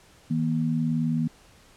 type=tone pair together; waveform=sine; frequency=159.3 / 238.7 Hz; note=D#3 / A#3; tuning=+41 / +41 cents; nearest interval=perfect fifth; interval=700 cents; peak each=-25 dBFS; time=0.3-1.28 s; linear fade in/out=10 ms; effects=pink hiss -55 dBFS RMS until 1.76 s + low-pass 10000 Hz 12 dB/octave